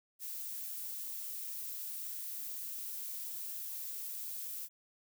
violet noise, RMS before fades -42 dBFS, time 0.19-4.69 s, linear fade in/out 50 ms, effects none

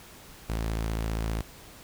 sawtooth tone, 55.1 Hz, A1, 3 cents sharp, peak -24 dBFS, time 0.49-1.42 s, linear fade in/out 10 ms, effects pink hiss -49 dBFS RMS until 1.83 s

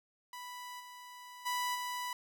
sawtooth tone with level steps, 987.8 Hz, B5, in tune, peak -40 / -45 / -29 / -33 dBFS, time 0.33-2.13 s, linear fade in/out 2 ms, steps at 0.79 / 1.45 / 1.74 s, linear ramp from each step 20 ms, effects none

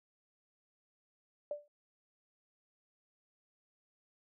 sine tone with exponential decay, 587.3 Hz, D5, in tune, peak -32 dBFS, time 1.51-1.68 s, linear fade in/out 2 ms, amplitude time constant 36 ms, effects none

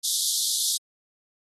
pink high-pass noise, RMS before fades -25 dBFS, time 0.03-0.78 s, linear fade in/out 20 ms, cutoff 3400 Hz, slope 96 dB/octave, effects AAC 32 kbps

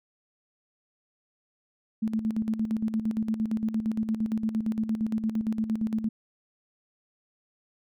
sine tone with tremolo, 220 Hz, A3, in tune, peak -23 dBFS, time 2.02-6.09 s, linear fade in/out 10 ms, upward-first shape square, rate 8.7 Hz, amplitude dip 65%, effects none

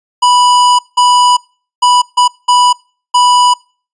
square tone bursts at uneven times, 985 Hz, B5, 5 cents flat, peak -6 dBFS, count 6, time 0.22-0.79 / 0.97-1.37 / 1.82-2.02 / 2.17-2.28 / 2.48-2.73 / 3.14-3.54 s, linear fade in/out 10 ms, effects noise-tail reverb RT60 0.4 s tail -25 dB re dry + resampled to 22050 Hz

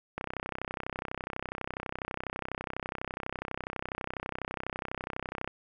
click train, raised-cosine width 0.5 ms, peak -19 dBFS, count 171, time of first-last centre 0.18-5.476 s, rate 32.1 Hz, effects none

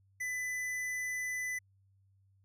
sine tone with tanh clipping, 2000 Hz, B6, 21 cents sharp, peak -36 dBFS, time 0.2-1.59 s, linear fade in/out 10 ms, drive 15 dB, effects added 97 Hz sine -65 dBFS peak until 2.44 s

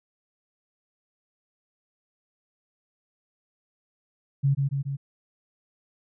sine tone with echo, 138.59 Hz, C#3, in tune, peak -18 dBFS, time 4.43-4.55 s, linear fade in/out 20 ms, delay 140 ms, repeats 3, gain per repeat -3 dB, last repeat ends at 4.97 s, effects none

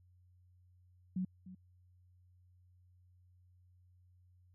sine tone with echo, 185 Hz, F#3, in tune, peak -33 dBFS, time 1.16-1.25 s, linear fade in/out 5 ms, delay 300 ms, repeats 1, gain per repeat -15 dB, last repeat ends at 1.55 s, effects added 90 Hz sine -63 dBFS peak until 4.54 s

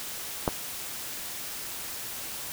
clicks, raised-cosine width 1 ms, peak -9 / -20 dBFS, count 2, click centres 0.478 / 0.488 s, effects white hiss -37 dBFS RMS until 2.52 s

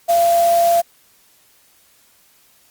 sine tone in noise, 684 Hz, F5, 36 cents flat, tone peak -11 dBFS, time 0.08-0.82 s, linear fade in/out 20 ms, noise white, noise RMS -28 dBFS, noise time 0.08-0.82 s, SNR +14 dB, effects white hiss -54 dBFS RMS until 2.7 s + Opus 48 kbps

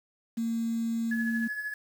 sine tone, 228.9 Hz, A#3, 31 cents flat, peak -27 dBFS, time 0.37-1.48 s, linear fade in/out 10 ms
sine tone with tremolo, 1700 Hz, G#6, 40 cents sharp, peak -29 dBFS, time 1.11-1.74 s, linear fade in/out 5 ms, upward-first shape triangle, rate 13 Hz, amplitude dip 65%
effects 8-bit

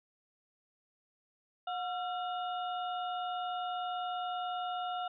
harmonic tone with a mistuned harmonic, 723 Hz, F#5, 40 cents flat, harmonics 1 / 2 / 4 / 5, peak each -35 / -41 / -47 / -49 dBFS, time 1.67-5.08 s, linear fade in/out 5 ms, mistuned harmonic 2, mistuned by -100 cents, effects none

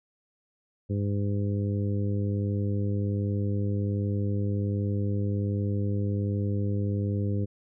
harmonic tone, 101.3 Hz, G#2, 43 cents flat, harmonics 1 / 2 / 3 / 4 / 5, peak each -26 / -32 / -36 / -38 / -40 dBFS, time 0.89-7.46 s, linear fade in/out 20 ms, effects none

